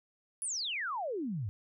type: exponential sweep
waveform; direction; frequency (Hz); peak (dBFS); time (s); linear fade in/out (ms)
sine; down; 10548 to 92.5; -33; 0.42-1.49; 0
effects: none